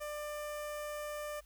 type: tone with notch filter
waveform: sawtooth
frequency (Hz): 595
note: D5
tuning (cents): +22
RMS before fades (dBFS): -41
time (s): 0-1.41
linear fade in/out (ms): 20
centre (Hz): 4000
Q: 1.4
effects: added 50 Hz sine -59 dBFS peak until 1.45 s + white hiss -69 dBFS RMS until 1.45 s